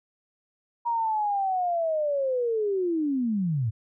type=linear sweep; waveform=sine; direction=down; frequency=952 to 101.5 Hz; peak=-23 dBFS; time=0.85-3.71 s; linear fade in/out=20 ms; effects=none